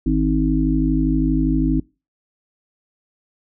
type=harmonic tone; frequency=52.5 Hz; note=G#1; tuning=19 cents sharp; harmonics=1 / 3 / 5 / 6; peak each=-20 / -23 / -19 / -21 dBFS; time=0.06-1.8 s; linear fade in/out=5 ms; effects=noise-tail reverb RT60 0.3 s tail -25 dB re dry